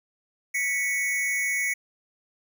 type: tone pair together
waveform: square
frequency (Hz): 1969 / 2222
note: B6 / C#7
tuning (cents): -6 / +4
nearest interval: major second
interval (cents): 210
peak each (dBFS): -30 / -26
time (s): 0.54-1.74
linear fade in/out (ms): 10
effects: none